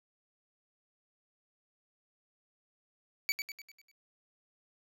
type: tone with echo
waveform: 25% pulse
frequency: 2285 Hz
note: D7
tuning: 48 cents flat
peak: -24 dBFS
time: 3.29-3.32 s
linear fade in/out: 0 ms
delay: 99 ms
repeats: 6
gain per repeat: -6 dB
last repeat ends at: 3.914 s
effects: none